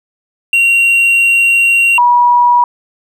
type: tone pair in turn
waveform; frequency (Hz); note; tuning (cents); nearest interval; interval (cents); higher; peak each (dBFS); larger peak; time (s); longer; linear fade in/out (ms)
triangle / sine; 2753 / 967.7; F7 / B5; -25 / -36; octave + tritone; 1811; first; -5; neither; 0.53-1.98 / 1.98-2.64; first; 2
effects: none